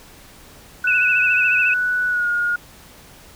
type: tone with pitch glide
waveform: sine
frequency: 1480 to 1430.4 Hz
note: F#6 to F6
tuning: 0 to +41 cents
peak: -17 dBFS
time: 0.84-2.56 s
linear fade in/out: 5 ms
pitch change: -59 cents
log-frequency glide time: 2.08-2.28 s
type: tone with vibrato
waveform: sine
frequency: 2586 Hz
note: E7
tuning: 34 cents flat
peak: -16 dBFS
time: 0.87-1.74 s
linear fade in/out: 5 ms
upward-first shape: triangle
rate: 14 Hz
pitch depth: 72 cents each way
effects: pink hiss -45 dBFS RMS until 3.35 s